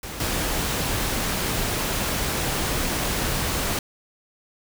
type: noise with level steps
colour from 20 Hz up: pink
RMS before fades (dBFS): -34 / -25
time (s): 0.03-3.79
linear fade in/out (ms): 2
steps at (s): 0.2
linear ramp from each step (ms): 2
effects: none